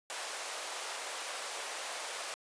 pink high-pass noise, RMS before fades -40 dBFS, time 0.1-2.34 s, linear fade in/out 0 ms, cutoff 530 Hz, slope 24 dB/octave, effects resampled to 22050 Hz

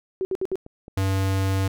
sine tone bursts, 378.1 Hz, F#4, 38 cents sharp, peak -22 dBFS, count 4, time 0.21-0.556 s, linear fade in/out 0 ms, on 40 ms, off 62 ms
clicks, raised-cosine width 2 ms, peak -27 dBFS, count 3, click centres 0.521 / 0.664 / 0.881 s
square tone, 96.3 Hz, G2, 30 cents flat, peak -21 dBFS, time 0.97-1.68 s, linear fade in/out 5 ms
effects none

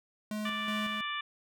square tone with tremolo, 212.4 Hz, G#3, 39 cents sharp, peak -34 dBFS, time 0.31-1.01 s, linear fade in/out 2 ms, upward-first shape square, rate 2.7 Hz, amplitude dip 50%
harmonic tone, 587.3 Hz, D5, in tune, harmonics 2 / 3 / 4 / 5 / 6, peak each -37 / -39 / -40 / -41 / -42 dBFS, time 0.45-1.21 s, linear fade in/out 5 ms
effects none

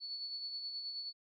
sine tone with tremolo, 4435 Hz, C#8, in tune, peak -38 dBFS, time 0-1.13 s, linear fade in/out 50 ms, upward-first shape sine, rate 9.4 Hz, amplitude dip 40%, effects none

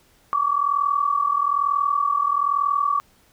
sine tone pair together, 1123.9 / 1165 Hz, C#6 / D6, +24 / -14 cents, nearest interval minor second, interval 62 cents, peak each -21 dBFS, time 0.33-3 s, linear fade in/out 0 ms, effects pink hiss -58 dBFS RMS until 3.32 s

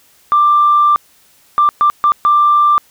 sine tone bursts at uneven times, 1182 Hz, D6, 11 cents sharp, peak -6 dBFS, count 5, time 0.32-0.96 / 1.58-1.69 / 1.81-1.9 / 2.04-2.12 / 2.25-2.78 s, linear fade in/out 0 ms, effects tanh soft clip ceiling -2 dBFS + white hiss -50 dBFS RMS until 2.9 s

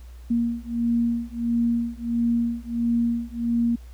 sine beating tone pair, 233.9 / 235.4 Hz, A#3 / A#3, +6 / +17 cents, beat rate 1.5 Hz, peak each -24 dBFS, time 0.3-3.76 s, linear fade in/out 10 ms, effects added 60 Hz sine -39 dBFS peak until 3.93 s + pink hiss -57 dBFS RMS until 3.93 s

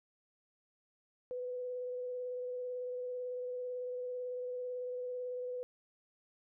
sine tone with vibrato, 498.1 Hz, B4, 15 cents sharp, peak -37 dBFS, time 1.31-5.63 s, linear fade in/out 0 ms, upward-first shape square, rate 18 Hz, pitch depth 12 cents each way, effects none

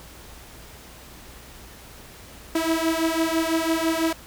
sawtooth beating tone pair, 322.6 / 328.6 Hz, E4 / E4, -37 / -5 cents, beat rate 6 Hz, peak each -20 dBFS, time 2.55-4.13 s, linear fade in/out 5 ms, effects added 60 Hz sine -49 dBFS peak until 4.26 s + pink hiss -45 dBFS RMS until 4.26 s

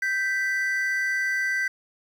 triangle tone pair together, 1561.3 / 1978 Hz, G6 / B6, -7 / +2 cents, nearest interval major third, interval 409 cents, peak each -24 dBFS, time 0.02-1.68 s, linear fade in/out 5 ms, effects 9-bit

